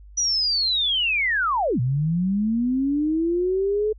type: linear two-way sweep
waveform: sine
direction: down then up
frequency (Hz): 5920 to 118.5 to 434.2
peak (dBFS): -19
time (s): 0.17-3.93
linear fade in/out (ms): 10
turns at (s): 1.8
effects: added 50 Hz sine -42 dBFS peak until 3.98 s